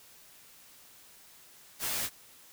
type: noise with comb filter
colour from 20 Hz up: white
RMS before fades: -33 dBFS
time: 1.79-2.1 s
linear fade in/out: 50 ms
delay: 13 ms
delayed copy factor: -0.9
effects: white hiss -56 dBFS RMS until 2.52 s